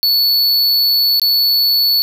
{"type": "tone with dropouts", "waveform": "square", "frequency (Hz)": 4435, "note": "C#8", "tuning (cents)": 0, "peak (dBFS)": -11, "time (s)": [0.03, 2.02], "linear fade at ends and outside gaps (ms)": 0, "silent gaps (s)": [1.197, 1.217], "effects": ["7-bit"]}